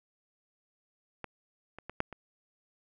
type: clicks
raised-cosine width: 0.5 ms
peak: -23 / -29 / -25 / -13 / -28 dBFS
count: 5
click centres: 1.243 / 1.786 / 1.896 / 2.004 / 2.127 s
effects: none